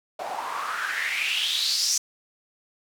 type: noise with band-pass filter sweep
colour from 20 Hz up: white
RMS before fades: -27 dBFS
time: 0.19-1.98 s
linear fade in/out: 5 ms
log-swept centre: 670 to 6200 Hz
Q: 5.5
effects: none